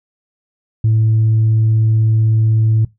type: tone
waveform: sine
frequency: 110.5 Hz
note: A2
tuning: 8 cents sharp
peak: -8 dBFS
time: 0.84-2.85 s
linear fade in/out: 5 ms
effects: noise-tail reverb RT60 0.2 s tail -21 dB re dry + tanh soft clip ceiling -7 dBFS